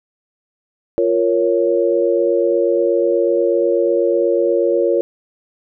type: chord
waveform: sine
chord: Bb minor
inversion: second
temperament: equal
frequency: 349.2 / 466.2 / 554.4 Hz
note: F4 / Bb4 / Db5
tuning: 0 / 0 / 0 cents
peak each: -17 dBFS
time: 0.98-5.01 s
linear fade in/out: 0 ms
effects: none